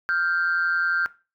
sine tone pair together, 1396.9 / 1568 Hz, F6 / G6, 0 / 0 cents, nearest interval major second, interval 200 cents, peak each -22 dBFS, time 0.09-1.06 s, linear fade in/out 0 ms, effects noise-tail reverb RT60 0.3 s tail -18 dB re dry + tanh soft clip ceiling -15 dBFS

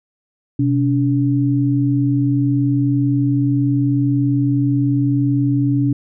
sine tone pair together, 127.1 / 285.3 Hz, C3 / C#4, -50 / +50 cents, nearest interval octave + major second, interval 1400 cents, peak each -16 dBFS, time 0.59-5.93 s, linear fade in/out 5 ms, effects none

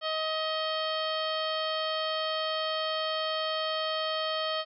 harmonic tone with a mistuned harmonic, 630 Hz, D#5, 21 cents sharp, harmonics 1 / 2 / 3 / 4 / 5 / 6 / 7 / 8, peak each -32 / -34 / -40 / -45 / -35 / -45 / -39 / -47 dBFS, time 0.01-4.65 s, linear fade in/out 50 ms, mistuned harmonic 8, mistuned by +52 cents, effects none

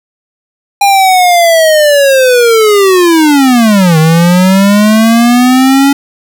square linear two-way sweep, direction down then up, 810 to 155.56 to 281.2 Hz, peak -4 dBFS, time 0.81-5.93 s, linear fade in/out 5 ms, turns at 3.98 s, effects none

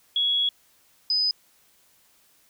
sine tone pair in turn, 3347 / 5005 Hz, G#7 / D#8, +13 / +9 cents, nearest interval perfect fifth, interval 696 cents, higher second, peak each -20 dBFS, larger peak neither, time 0.16-0.49 / 1.1-1.31 s, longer first, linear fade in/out 2 ms, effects white hiss -61 dBFS RMS until 2.49 s

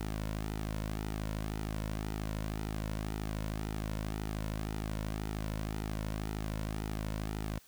sawtooth tone with flanger, 53 Hz, G#1, 36 cents sharp, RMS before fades -37 dBFS, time 0-7.59 s, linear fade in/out 5 ms, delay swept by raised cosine 1.8 to 2.52 ms, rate 1.9 Hz, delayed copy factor -0.5, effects white hiss -61 dBFS RMS until 7.67 s

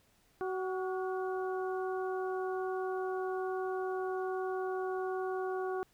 harmonic tone with a mistuned harmonic, 374.9 Hz, F#4, 23 cents sharp, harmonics 1 / 2 / 3 / 4, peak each -34 / -40 / -44 / -46 dBFS, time 0.41-5.83 s, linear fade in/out 0 ms, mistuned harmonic 4, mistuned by -58 cents, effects pink hiss -69 dBFS RMS until 5.93 s

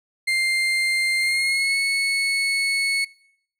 35% pulse tone with pitch glide, 2100 to 2203 Hz, C7 to C#7, +6 to -11 cents, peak -17 dBFS, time 0.27-3.05 s, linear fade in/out 10 ms, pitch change +83 cents, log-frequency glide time 1.19-1.77 s, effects noise-tail reverb RT60 0.7 s tail -23 dB re dry + low-pass 11000 Hz 12 dB/octave

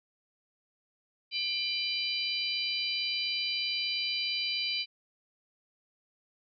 harmonic tone with a mistuned harmonic, 793 Hz, G5, 20 cents sharp, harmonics 3 / 4 / 5 / 6, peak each -35 / -35 / -35 / -35 dBFS, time 1.31-4.86 s, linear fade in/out 50 ms, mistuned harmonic 4, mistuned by -87 cents, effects none

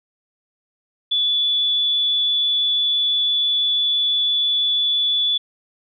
sine tone, 3449 Hz, A7, 35 cents flat, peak -16 dBFS, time 1.11-5.38 s, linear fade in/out 10 ms, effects none

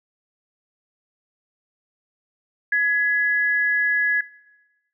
sine tone pair together, 1681.3 / 1998 Hz, G#6 / B6, +21 / +20 cents, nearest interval minor third, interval 299 cents, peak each -17 / -25 dBFS, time 2.72-4.21 s, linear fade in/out 5 ms, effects noise-tail reverb RT60 1.0 s tail -19 dB re dry

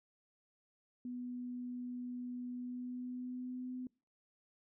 sine tone with pitch glide, 246.9 to 253 Hz, B3 to B3, 0 to +42 cents, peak -40 dBFS, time 1.05-3.87 s, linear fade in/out 2 ms, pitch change +42 cents, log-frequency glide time 2.54-3.75 s, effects noise-tail reverb RT60 0.4 s tail -26 dB re dry

